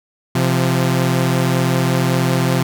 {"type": "tone pair together", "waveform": "sawtooth", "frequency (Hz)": [130.81, 172.65], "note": ["C3", "F3"], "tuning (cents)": [0, -20], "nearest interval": "perfect fourth", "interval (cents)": 480, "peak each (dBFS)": [-12, -14], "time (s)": [0.35, 2.63], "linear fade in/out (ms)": 5, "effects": []}